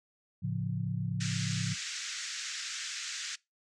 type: chord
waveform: sine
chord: A augmented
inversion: none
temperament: equal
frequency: 110 / 138.59 / 174.61 Hz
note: A2 / C#3 / E#3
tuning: 0 / 0 / 0 cents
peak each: -35 dBFS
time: 0.42-1.75 s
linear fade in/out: 20 ms
type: band-pass noise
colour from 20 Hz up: white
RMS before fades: -39 dBFS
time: 1.2-3.36 s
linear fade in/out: 10 ms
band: 1400 to 7400 Hz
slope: 48 dB/octave
effects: noise-tail reverb RT60 0.2 s tail -22 dB re dry